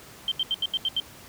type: tone bursts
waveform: sine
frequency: 3136 Hz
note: G7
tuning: in tune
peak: -22 dBFS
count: 7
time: 0.28-1 s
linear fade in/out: 2 ms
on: 36 ms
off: 78 ms
effects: pink hiss -47 dBFS RMS until 1.28 s + high-pass 60 Hz 12 dB/octave